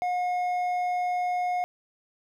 sine tone with hard clipping, 720 Hz, F#5, 47 cents flat, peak -26 dBFS, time 0.02-1.64 s, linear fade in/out 0 ms, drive 5 dB, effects none

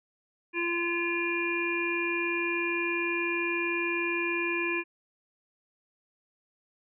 harmonic tone, 343.3 Hz, F4, 30 cents flat, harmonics 1 / 3 / 5 / 7 / 8, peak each -31 / -37 / -36 / -30 / -41 dBFS, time 0.53-4.84 s, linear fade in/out 50 ms, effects none

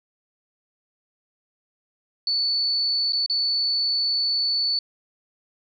sine tone with dropouts, 4468 Hz, C#8, 13 cents sharp, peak -20 dBFS, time 2.27-4.79 s, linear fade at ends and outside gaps 2 ms, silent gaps 3.123-3.131 / 3.262-3.298 s, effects none

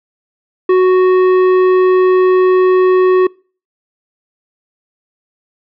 sine tone with tanh clipping, 369.9 Hz, F#4, in tune, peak -8 dBFS, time 0.69-3.27 s, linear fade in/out 5 ms, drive 11 dB, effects noise-tail reverb RT60 0.4 s tail -26 dB re dry

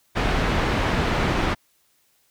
pink low-pass noise, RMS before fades -22 dBFS, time 0.15-1.55 s, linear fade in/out 20 ms, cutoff 2700 Hz, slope 12 dB/octave, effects white hiss -64 dBFS RMS until 2.3 s

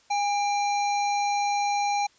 harmonic tone with a mistuned harmonic, 815 Hz, G#5, 33 cents flat, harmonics 1 / 3 / 5 / 7 / 8, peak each -23 / -33 / -37 / -40 / -41 dBFS, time 0.1-2.07 s, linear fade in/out 10 ms, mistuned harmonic 3, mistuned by -51 cents, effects white hiss -60 dBFS RMS until 2.18 s + resampled to 16000 Hz

